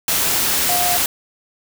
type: tone in noise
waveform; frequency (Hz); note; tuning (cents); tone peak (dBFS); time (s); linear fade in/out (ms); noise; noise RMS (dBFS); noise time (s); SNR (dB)
sine; 712; F5; +33; -20; 0.69-0.97; 2; white; -18; 0.08-1.06; -5
effects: none